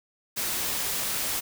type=noise; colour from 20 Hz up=white; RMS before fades=-29 dBFS; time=0.36-1.41 s; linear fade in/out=20 ms; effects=none